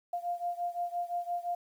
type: beating tone pair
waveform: sine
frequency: 698 / 703.8 Hz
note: F5 / F5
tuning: -1 / +13 cents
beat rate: 5.8 Hz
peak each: -34 / -36 dBFS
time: 0.13-1.55 s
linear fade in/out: 5 ms
effects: 10-bit